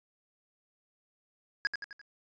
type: tone with echo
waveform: square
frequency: 1655 Hz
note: G#6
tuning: 6 cents flat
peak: -26 dBFS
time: 1.65-1.67 s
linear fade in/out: 0 ms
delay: 86 ms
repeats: 4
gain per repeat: -6 dB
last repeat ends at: 2.014 s
effects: resampled to 16000 Hz